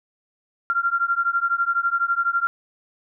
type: beating tone pair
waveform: sine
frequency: 1377 / 1389 Hz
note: F6 / F6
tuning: -25 / -10 cents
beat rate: 12 Hz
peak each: -22 dBFS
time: 0.7-2.47 s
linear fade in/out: 0 ms
effects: none